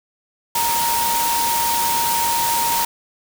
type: tone in noise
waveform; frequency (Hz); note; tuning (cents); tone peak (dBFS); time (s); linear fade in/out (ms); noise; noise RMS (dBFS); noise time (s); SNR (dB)
sine; 932.3; A#5; 0; -19; 0.55-2.85; 5; white; -22; 0.55-2.85; 0
effects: none